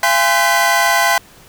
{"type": "tone cluster", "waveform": "45% pulse", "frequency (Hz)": [684, 815, 1032, 1525, 1981], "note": ["F5", "G#5", "C6", "G6", "B6"], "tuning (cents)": [-36, -33, -24, -48, 5], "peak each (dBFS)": -18, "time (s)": [0.03, 1.18], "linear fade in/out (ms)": 2, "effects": ["pink hiss -44 dBFS RMS until 1.48 s"]}